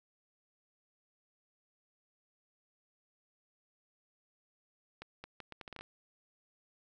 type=accelerating click train; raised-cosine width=0.3 ms; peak=-29 dBFS; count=10; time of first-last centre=5.02-5.81 s; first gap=220 ms; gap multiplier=0.74; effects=none